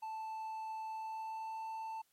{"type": "tone with pitch glide", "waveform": "triangle", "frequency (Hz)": [880, 888.2], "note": ["A5", "A5"], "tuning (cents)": [0, 16], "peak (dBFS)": -38, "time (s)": [0.02, 2.02], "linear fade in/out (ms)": 10, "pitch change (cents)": 16, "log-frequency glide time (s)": [0.88, 1.68], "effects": ["white hiss -75 dBFS RMS until 2.12 s", "MP3 64 kbps"]}